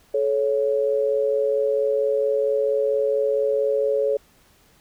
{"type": "tone pair together", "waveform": "sine", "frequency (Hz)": [431.6, 556], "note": ["A4", "C#5"], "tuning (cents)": [-33, 5], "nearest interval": "major third", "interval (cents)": 438, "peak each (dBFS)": -21, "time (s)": [0.14, 4.17], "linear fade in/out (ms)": 5, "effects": ["pink hiss -57 dBFS RMS until 4.8 s"]}